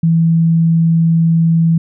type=tone; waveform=sine; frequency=164.81 Hz; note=E3; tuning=in tune; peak=-8 dBFS; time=0.03-1.78 s; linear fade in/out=5 ms; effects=none